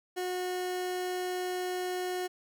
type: tone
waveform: 30% pulse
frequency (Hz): 363.9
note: F#4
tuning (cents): -29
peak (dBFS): -29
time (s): 0.16-2.28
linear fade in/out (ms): 20
effects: none